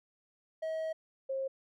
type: tone pair in turn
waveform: triangle / sine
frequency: 639 / 535.6 Hz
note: D#5 / C5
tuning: +46 / +40 cents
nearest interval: minor third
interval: 306 cents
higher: first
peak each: -31 / -32 dBFS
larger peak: first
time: 0.62-0.93 / 1.29-1.48 s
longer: first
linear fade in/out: 10 ms
effects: none